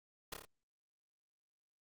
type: noise with echo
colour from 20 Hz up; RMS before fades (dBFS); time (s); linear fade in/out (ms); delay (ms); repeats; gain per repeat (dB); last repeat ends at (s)
pink; -42; 0.32-0.34; 5; 28; 4; -3; 0.452
effects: Opus 48 kbps